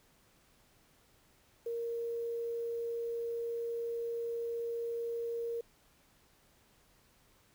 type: tone with quantisation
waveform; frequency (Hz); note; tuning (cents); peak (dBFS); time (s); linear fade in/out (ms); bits
sine; 466.2; A#4; 0; -34; 1.66-5.61; 5; 10
effects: pink hiss -67 dBFS RMS until 7.54 s